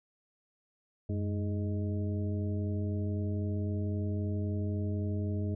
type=harmonic tone with a mistuned harmonic; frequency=103.83 Hz; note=G#2; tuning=in tune; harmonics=1 / 2 / 3 / 4 / 6; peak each=-31 / -37 / -41 / -43 / -47 dBFS; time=1.09-5.55 s; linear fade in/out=5 ms; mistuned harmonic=1; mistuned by=-140 cents; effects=none